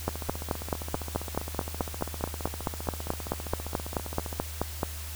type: two click trains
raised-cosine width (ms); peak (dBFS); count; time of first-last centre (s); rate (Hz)
1; -22 / -12; 65 / 23; 0.09-4.328 / 0.08-4.832; 15.1 / 4.63
effects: added 77 Hz sine -37 dBFS peak until 5.15 s + white hiss -42 dBFS RMS until 5.15 s